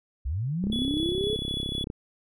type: linear sweep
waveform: sine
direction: up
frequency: 56.1 to 440 Hz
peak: -26 dBFS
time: 0.25-1.36 s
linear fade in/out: 10 ms
type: click train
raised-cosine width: 3 ms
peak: -20 dBFS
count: 43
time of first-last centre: 0.64-1.901 s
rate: 33.3 Hz
type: tone with tremolo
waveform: triangle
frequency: 3400 Hz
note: G#7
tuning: 40 cents sharp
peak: -28 dBFS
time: 0.72-1.84 s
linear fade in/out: 5 ms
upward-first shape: square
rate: 3.9 Hz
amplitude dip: 25%
effects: none